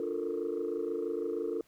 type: chord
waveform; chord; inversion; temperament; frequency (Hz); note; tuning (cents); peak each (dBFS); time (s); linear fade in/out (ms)
sine; Bb major seventh; first; equal; 293.7 / 349.2 / 440 / 466.2; D4 / F4 / A4 / Bb4; 0 / 0 / 0 / 0; -39 / -35 / -34 / -37; 0-1.61; 2
effects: tanh soft clip ceiling -25 dBFS + pink hiss -67 dBFS RMS until 1.67 s